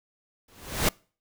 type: noise with exponential growth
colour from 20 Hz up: pink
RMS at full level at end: -20 dBFS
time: 0.48-0.89 s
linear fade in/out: 5 ms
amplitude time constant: 88 ms
effects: noise-tail reverb RT60 0.4 s tail -26 dB re dry